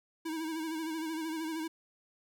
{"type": "tone with vibrato", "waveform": "square", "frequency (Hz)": 319.8, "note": "D#4", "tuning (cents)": 48, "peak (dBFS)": -35, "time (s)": [0.25, 1.68], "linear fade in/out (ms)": 10, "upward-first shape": "sine", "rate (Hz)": 13, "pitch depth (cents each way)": 55, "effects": []}